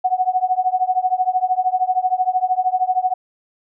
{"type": "tone with tremolo", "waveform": "sine", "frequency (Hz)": 740, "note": "F#5", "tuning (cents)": 0, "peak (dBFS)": -11, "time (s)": [0.04, 3.14], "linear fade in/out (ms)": 10, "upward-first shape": "triangle", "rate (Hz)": 13, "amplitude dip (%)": 100, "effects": []}